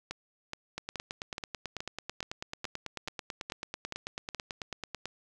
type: two click trains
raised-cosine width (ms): 0.2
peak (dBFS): -19 / -19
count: 11 / 40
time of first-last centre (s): 0.11-4.347 / 0.78-5.056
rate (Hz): 2.36 / 9.12
effects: none